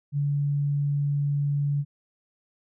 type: tone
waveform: sine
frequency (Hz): 143.4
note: D3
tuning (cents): -41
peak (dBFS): -22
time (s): 0.12-1.85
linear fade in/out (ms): 50
effects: none